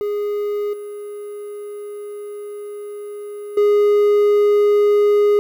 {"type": "tone with level steps", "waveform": "triangle", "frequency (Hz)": 413.1, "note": "G#4", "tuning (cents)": -9, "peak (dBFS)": [-17, -26, -9], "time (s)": [0.01, 5.39], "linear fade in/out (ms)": 0, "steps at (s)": [0.73, 3.57], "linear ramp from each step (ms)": 5, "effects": ["8-bit"]}